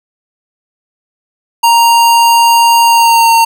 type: tone with pitch glide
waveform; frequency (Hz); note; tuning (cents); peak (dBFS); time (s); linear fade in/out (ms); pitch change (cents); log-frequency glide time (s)
square; 932.3 to 916.3; A#5 to A#5; 0 to -30; -5; 1.63-3.45; 10; -30; 2.84-3.33
effects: none